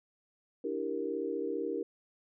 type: chord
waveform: sine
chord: E half-diminished seventh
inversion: third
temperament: equal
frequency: 293.7 / 329.6 / 392 / 466.2 Hz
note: D4 / E4 / G4 / Bb4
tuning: 0 / 0 / 0 / 0 cents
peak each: -39 / -39 / -37 / -36 dBFS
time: 0.64-1.83 s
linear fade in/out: 5 ms
effects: none